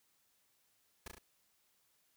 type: noise with echo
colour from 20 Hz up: pink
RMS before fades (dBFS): -45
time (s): 1.06-1.08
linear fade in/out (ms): 5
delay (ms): 35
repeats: 3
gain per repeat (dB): -3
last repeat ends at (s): 1.185
effects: white hiss -75 dBFS RMS until 2.16 s